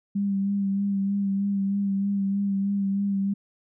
sine tone with vibrato, 198.2 Hz, G3, 19 cents sharp, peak -22 dBFS, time 0.15-3.34 s, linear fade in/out 10 ms, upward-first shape sine, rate 3.2 Hz, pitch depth 25 cents each way, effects none

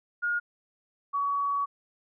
sine tone pair in turn, 1428 / 1129.6 Hz, F6 / C#6, +38 / +32 cents, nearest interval major third, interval 406 cents, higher first, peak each -25 dBFS, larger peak neither, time 0.22-0.4 / 1.13-1.66 s, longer second, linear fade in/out 20 ms, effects none

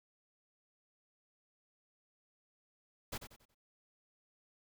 pink noise with echo, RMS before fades -41 dBFS, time 3.12-3.18 s, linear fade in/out 10 ms, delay 92 ms, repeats 4, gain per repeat -9 dB, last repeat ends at 3.548 s, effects none

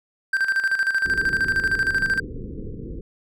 triangle tone with tremolo, 1568 Hz, G6, in tune, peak -15 dBFS, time 0.33-2.2 s, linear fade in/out 5 ms, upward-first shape square, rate 13 Hz, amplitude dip 65%
pink low-pass noise, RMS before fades -33 dBFS, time 1.05-3.01 s, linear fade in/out 5 ms, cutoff 490 Hz, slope 96 dB/octave
effects none

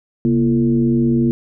sine tone with frequency modulation, 236.4 Hz, A#3, 24 cents sharp, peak -12 dBFS, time 0.25-1.31 s, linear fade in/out 0 ms, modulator 103 Hz, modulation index 0.99, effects none

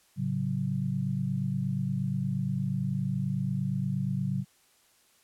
sine chord, F# minor, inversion first, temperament equal with one note detuned, 110 / 138.59 / 186.93 Hz, A2 / C#3 / F#3, 0 / 0 / +18 cents, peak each -35 / -30 / -31 dBFS, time 0.16-4.45 s, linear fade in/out 50 ms, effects white hiss -64 dBFS RMS until 5.23 s + low-pass 12000 Hz 12 dB/octave

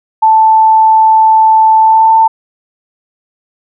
sine tone with pitch glide, 880 to 891.8 Hz, A5 to A5, 0 to +23 cents, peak -3 dBFS, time 0.22-2.28 s, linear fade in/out 10 ms, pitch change +23 cents, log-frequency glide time 1.79-2.15 s, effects none

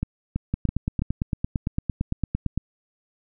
two click trains, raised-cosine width 5 ms, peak -11 / -12 dBFS, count 19 / 4, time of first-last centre 0.54-2.576 / 0.03-1.02 s, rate 8.84 / 3.03 Hz, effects none

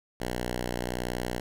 5% pulse tone with vibrato, 61 Hz, B1, 21 cents flat, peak -19 dBFS, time 0.2-1.4 s, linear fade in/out 5 ms, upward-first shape triangle, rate 3.2 Hz, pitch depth 9 cents each way, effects none

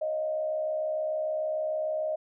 sine tone with frequency modulation, 622.3 Hz, D#5, in tune, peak -27 dBFS, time 0.01-2.16 s, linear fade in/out 10 ms, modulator 66.7 Hz, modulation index 0.49, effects none

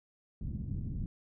white low-pass noise, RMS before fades -37 dBFS, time 0.41-1.06 s, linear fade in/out 2 ms, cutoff 180 Hz, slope 24 dB/octave, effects none

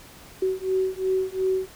sine beating tone pair, 375.6 / 378.4 Hz, F#4 / F#4, +26 / +39 cents, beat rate 2.8 Hz, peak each -25 dBFS, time 0.42-1.68 s, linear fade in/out 5 ms, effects pink hiss -47 dBFS RMS until 1.75 s

